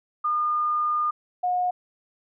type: tone pair in turn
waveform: sine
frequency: 1215 / 722.4 Hz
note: D#6 / F#5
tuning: -42 / -42 cents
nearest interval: major sixth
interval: 900 cents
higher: first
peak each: -21 dBFS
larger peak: neither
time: 0.24-1.11 / 1.43-1.71 s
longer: first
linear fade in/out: 10 ms
effects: none